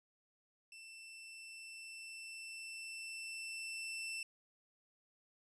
sawtooth tone with level ramp, 2672 Hz, E7, 23 cents sharp, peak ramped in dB -49 to -37 dBFS, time 0.72-4.23 s, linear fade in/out 2 ms, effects resampled to 24000 Hz

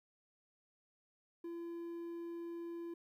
triangle tone, 339.4 Hz, F4, 49 cents flat, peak -40 dBFS, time 1.44-2.94 s, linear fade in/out 5 ms, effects 13-bit

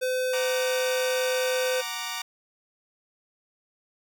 square tone, 510 Hz, C5, 44 cents flat, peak -25 dBFS, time 0.01-1.82 s, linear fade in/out 20 ms
10% pulse chord, Gb augmented, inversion none, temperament equal, 740 / 932.3 / 1174.7 Hz, Gb5 / Bb5 / D6, 0 / 0 / 0 cents, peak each -29 / -26 / -26 dBFS, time 0.33-2.22 s, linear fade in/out 5 ms
effects none

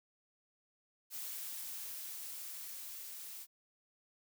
blue noise with level ramp, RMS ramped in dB -43 to -48 dBFS, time 1.1-3.47 s, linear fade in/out 50 ms, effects none

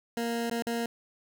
20% pulse tone with dropouts, 233.4 Hz, A#3, 2 cents sharp, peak -24 dBFS, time 0.17-0.86 s, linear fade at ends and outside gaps 2 ms, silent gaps 0.498-0.512 / 0.623-0.668 s, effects none

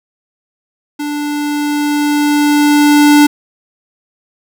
square tone with level ramp, 293.7 Hz, D4, in tune, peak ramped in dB -18 to -4 dBFS, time 0.99-3.27 s, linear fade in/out 10 ms, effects none

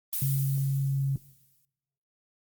violet noise with exponential decay, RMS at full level -29 dBFS, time 0.13-1.65 s, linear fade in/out 0 ms, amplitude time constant 330 ms
sine tone, 136.7 Hz, C#3, 24 cents flat, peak -24 dBFS, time 0.22-1.16 s, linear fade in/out 2 ms
effects noise-tail reverb RT60 1.0 s tail -24 dB re dry + Opus 32 kbps

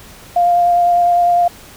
sine tone with vibrato, 700 Hz, F5, 4 cents sharp, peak -9 dBFS, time 0.36-1.48 s, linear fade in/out 5 ms, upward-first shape sine, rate 9.9 Hz, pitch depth 11 cents each way, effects pink hiss -39 dBFS RMS until 1.76 s

